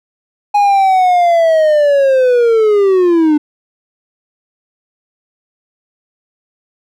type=linear sweep; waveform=triangle; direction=down; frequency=829 to 294.3 Hz; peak=-5 dBFS; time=0.54-3.38 s; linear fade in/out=10 ms; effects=none